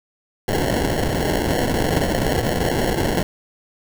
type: noise with sample-and-hold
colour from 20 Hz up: violet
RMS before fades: -20 dBFS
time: 0.48-3.23 s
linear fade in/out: 2 ms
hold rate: 1225 Hz
effects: none